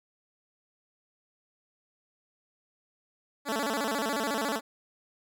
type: tone with vibrato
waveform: 10% pulse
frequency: 251.3 Hz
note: B3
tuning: 30 cents sharp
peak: -20 dBFS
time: 3.45-4.61 s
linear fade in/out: 50 ms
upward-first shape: square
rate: 14 Hz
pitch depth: 220 cents each way
effects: none